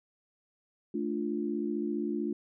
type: chord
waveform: sine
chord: D minor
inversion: second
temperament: equal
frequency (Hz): 220 / 293.7 / 349.2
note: A3 / D4 / F4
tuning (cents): 0 / 0 / 0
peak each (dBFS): -34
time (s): 0.94-2.33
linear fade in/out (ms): 5
effects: none